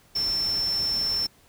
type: tone in noise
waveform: sine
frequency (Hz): 5370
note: E8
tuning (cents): +31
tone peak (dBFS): -23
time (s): 0.15-1.27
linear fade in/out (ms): 10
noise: pink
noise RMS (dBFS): -39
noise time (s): 0.15-1.27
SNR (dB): +13
effects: pink hiss -58 dBFS RMS until 1.48 s